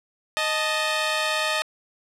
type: tone pair together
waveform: 10% pulse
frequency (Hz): 621 / 876.8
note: D#5 / A5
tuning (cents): -3 / -6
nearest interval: tritone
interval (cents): 597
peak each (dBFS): -15 / -19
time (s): 0.37-1.62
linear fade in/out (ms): 0
effects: low-pass 9000 Hz 12 dB/octave